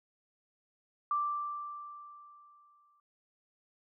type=tone with exponential decay; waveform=sine; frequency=1174.7 Hz; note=D6; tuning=in tune; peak=-27 dBFS; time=1.11-3 s; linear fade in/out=2 ms; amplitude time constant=410 ms; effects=none